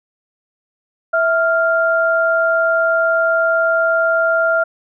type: tone pair together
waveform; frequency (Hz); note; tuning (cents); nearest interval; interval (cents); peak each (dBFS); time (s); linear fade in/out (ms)
sine; 656.2 / 1394; E5 / F6; -8 / -4; octave + minor second; 1304; -15; 1.13-4.64; 10
effects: none